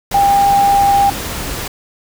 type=tone in noise; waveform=sine; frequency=799 Hz; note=G5; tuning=33 cents sharp; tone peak=-8 dBFS; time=0.14-1.1 s; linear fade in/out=5 ms; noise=pink; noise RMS=-23 dBFS; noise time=0.11-1.68 s; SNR=+12 dB; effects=none